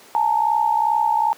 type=tone pair together; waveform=sine; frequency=850 / 912.5 Hz; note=G#5 / A#5; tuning=+40 / -37 cents; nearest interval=minor second; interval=123 cents; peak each=-19 / -18 dBFS; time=0.15-1.33 s; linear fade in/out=0 ms; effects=pink hiss -46 dBFS RMS until 1.37 s + high-pass 300 Hz 12 dB/octave